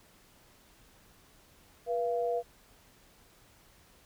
sine tone pair together, 483.4 / 685.6 Hz, B4 / F5, -37 / -32 cents, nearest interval tritone, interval 605 cents, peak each -30 / -32 dBFS, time 1.86-2.43 s, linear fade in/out 50 ms, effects pink hiss -61 dBFS RMS until 4.05 s

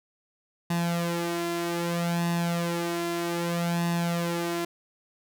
sawtooth tone with flanger, 171 Hz, F3, 36 cents flat, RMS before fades -28 dBFS, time 0.7-4.65 s, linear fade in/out 5 ms, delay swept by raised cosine 1.1 to 2.9 ms, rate 0.63 Hz, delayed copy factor +0.7, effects none

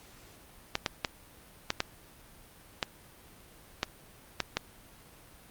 clicks, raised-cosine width 0.2 ms, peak -10 dBFS, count 9, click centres 0.754 / 0.862 / 1.048 / 1.704 / 1.804 / 2.828 / 3.831 / 4.403 / 4.57 s, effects pink hiss -55 dBFS RMS until 5.5 s + Opus 48 kbps

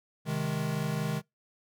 square chord, Ab major, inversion first, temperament equal, 130.81 / 155.56 / 207.7 Hz, C3 / Eb3 / Ab3, 0 / 0 / 0 cents, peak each -36 / -32 / -36 dBFS, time 0.25-1.22 s, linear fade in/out 50 ms, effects noise-tail reverb RT60 0.2 s tail -26 dB re dry

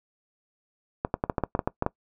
clicks, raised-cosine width 1 ms, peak -10 dBFS, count 11, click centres 1.049 / 1.141 / 1.239 / 1.298 / 1.382 / 1.437 / 1.551 / 1.592 / 1.675 / 1.824 / 1.864 s, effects noise-tail reverb RT60 0.1 s tail -21 dB re dry

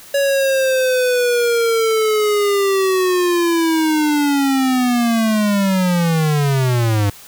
square linear sweep, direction down, 562 to 98.9 Hz, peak -14 dBFS, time 0.14-7.1 s, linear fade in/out 5 ms, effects white hiss -40 dBFS RMS until 7.27 s

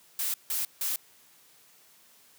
blue noise bursts, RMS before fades -30 dBFS, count 3, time 0.19-0.96 s, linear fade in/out 2 ms, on 150 ms, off 160 ms, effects white hiss -59 dBFS RMS until 2.38 s + high-pass 100 Hz 12 dB/octave

